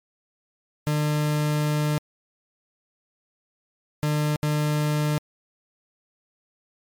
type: tone bursts at uneven times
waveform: 40% pulse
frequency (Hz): 150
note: D3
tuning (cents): +37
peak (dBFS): -20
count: 3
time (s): 0.87-1.98 / 4.03-4.36 / 4.43-5.18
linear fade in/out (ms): 0
effects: MP3 96 kbps